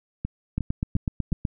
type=two click trains; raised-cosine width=5 ms; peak=-15 / -12 dBFS; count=4 / 8; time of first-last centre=0.25-1.321 / 0.58-1.452 s; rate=2.8 / 8.03 Hz; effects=none